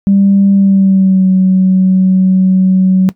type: tone with pitch glide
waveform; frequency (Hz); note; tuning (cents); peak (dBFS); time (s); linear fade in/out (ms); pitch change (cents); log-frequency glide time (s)
sine; 197.5 to 187.39; G3 to F#3; +13 to +22; -4; 0.07-3.09; 0; -91; 0.53-1.27
effects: noise-tail reverb RT60 0.1 s tail -17 dB re dry + tanh soft clip ceiling 0 dBFS